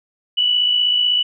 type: tone pair together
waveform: sine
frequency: 2904 / 2960 Hz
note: F#7 / F#7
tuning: -33 / 0 cents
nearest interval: unison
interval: 33 cents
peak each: -24 / -14 dBFS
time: 0.37-1.23 s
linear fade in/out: 10 ms
effects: none